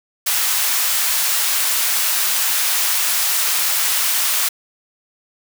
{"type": "high-pass noise", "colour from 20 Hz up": "white", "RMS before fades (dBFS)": -18, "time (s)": [0.26, 4.49], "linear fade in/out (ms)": 10, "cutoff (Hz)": 910, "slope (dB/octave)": 12, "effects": []}